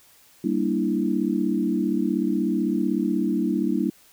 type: chord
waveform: sine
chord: E half-diminished seventh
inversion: first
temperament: equal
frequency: 196 / 233.1 / 293.7 / 329.6 Hz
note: G3 / Bb3 / D4 / E4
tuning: 0 / 0 / 0 / 0 cents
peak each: -26 dBFS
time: 0.44-3.9 s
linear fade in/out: 5 ms
effects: white hiss -55 dBFS RMS until 4.12 s